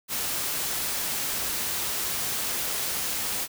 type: noise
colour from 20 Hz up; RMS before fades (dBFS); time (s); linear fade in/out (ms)
white; -29; 0.08-3.48; 50
effects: none